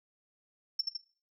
sine tone with echo, 5400 Hz, E8, 41 cents sharp, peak -24 dBFS, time 0.79-0.81 s, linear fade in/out 5 ms, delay 79 ms, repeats 2, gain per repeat -4 dB, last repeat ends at 0.968 s, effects noise-tail reverb RT60 0.4 s tail -18 dB re dry + tanh soft clip ceiling -22 dBFS

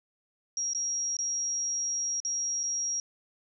sine tone with dropouts, 5650 Hz, F8, 19 cents sharp, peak -28 dBFS, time 0.57-3 s, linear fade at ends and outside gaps 1 ms, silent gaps 0.734-0.748 / 1.168-1.188 / 2.202-2.249 / 2.632-2.636 s, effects none

